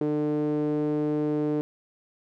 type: tone with band-pass filter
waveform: sawtooth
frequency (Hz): 149.9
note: D3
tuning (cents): +36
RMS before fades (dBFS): -26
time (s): 0.01-1.61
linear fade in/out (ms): 0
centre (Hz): 370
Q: 6.9
effects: none